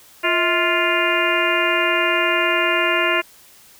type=harmonic tone with a mistuned harmonic; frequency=349.2 Hz; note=F4; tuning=in tune; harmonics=1 / 2 / 3 / 4 / 5 / 6 / 7 / 8; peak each=-24 / -24 / -24 / -24 / -24 / -24 / -24 / -24 dBFS; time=0.23-3.22 s; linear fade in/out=20 ms; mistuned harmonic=2; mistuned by=-130 cents; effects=white hiss -48 dBFS RMS until 3.79 s